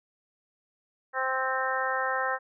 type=harmonic tone; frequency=261.6 Hz; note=C4; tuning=in tune; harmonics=2 / 3 / 4 / 5 / 6 / 7; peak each=-33 / -33 / -33 / -33 / -33 / -33 dBFS; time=1.13-2.39 s; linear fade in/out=50 ms; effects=none